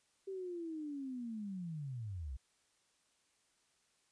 sine linear sweep, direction down, 392 to 58.27 Hz, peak -40 dBFS, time 0.27-2.37 s, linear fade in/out 10 ms, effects white hiss -75 dBFS RMS until 4.11 s + resampled to 22050 Hz

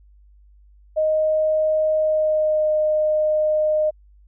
sine tone with pitch glide, 622.3 to 614.4 Hz, D#5 to D#5, 0 to -22 cents, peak -16 dBFS, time 0.96-3.91 s, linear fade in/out 20 ms, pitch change -22 cents, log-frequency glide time 1.96-2.72 s, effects added 50 Hz sine -48 dBFS peak until 4.27 s

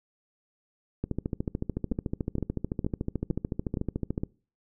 two click trains, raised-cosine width 3 ms, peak -16 / -16 dBFS, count 44 / 6, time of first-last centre 1.04-4.179 / 1.92-4.235 s, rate 13.7 / 2.16 Hz, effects noise-tail reverb RT60 0.4 s tail -24 dB re dry

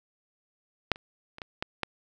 clicks, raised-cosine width 0.3 ms, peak -6 / -29 / -27 / -21 / -14 / -12 dBFS, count 6, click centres 0.917 / 0.959 / 1.384 / 1.418 / 1.625 / 1.833 s, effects none

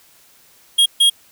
square tone bursts at uneven times, 3267 Hz, G#7, 29 cents flat, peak -10 dBFS, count 2, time 0.78-0.86 / 1-1.1 s, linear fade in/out 10 ms, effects white hiss -51 dBFS RMS until 1.31 s

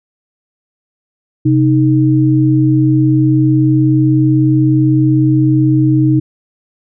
sine tone pair together, 130.81 / 311.1 Hz, C3 / D#4, 0 / 0 cents, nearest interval octave + minor third, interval 1500 cents, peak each -10 dBFS, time 1.45-6.2 s, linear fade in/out 10 ms, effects none

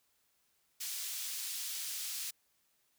pink high-pass noise, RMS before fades -40 dBFS, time 0.8-2.31 s, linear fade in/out 10 ms, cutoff 4100 Hz, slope 12 dB/octave, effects white hiss -75 dBFS RMS until 2.98 s

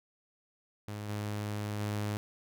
sawtooth tone with level steps, 104.4 Hz, G#2, 10 cents sharp, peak -34 / -30 / -28 dBFS, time 0.88-2.17 s, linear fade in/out 0 ms, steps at 1.08 / 1.79 s, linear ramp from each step 20 ms, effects none

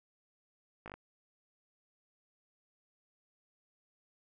slowing click train, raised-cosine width 0.5 ms, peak -30 dBFS, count 5, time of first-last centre 0.86-0.94 s, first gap 18 ms, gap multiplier 1.07, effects none

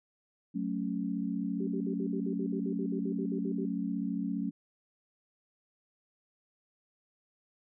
sine chord, F# minor, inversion none, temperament equal, 185 / 220 / 277.2 Hz, F#3 / A3 / C#4, 0 / 0 / 0 cents, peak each -35 dBFS, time 0.54-4.51 s, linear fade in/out 20 ms
sine tone bursts, 386.1 Hz, G4, 26 cents flat, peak -36 dBFS, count 16, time 1.6-3.654 s, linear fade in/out 5 ms, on 74 ms, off 58 ms
effects none

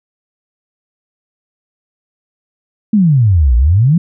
sine exponential two-way sweep, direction down then up, 224.4 to 56.3 to 181.1 Hz, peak -6 dBFS, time 2.93-3.98 s, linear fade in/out 5 ms, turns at 3.56 s, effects none

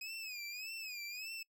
25% pulse tone with vibrato, 2511 Hz, D#7, 15 cents sharp, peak -39 dBFS, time 0.01-1.43 s, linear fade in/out 5 ms, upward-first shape sine, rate 1.7 Hz, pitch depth 120 cents each way, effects noise-tail reverb RT60 0.1 s tail -24 dB re dry

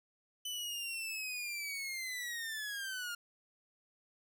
sawtooth linear sweep, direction down, 3015 to 1400 Hz, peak -35 dBFS, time 0.45-3.15 s, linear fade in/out 5 ms, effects none

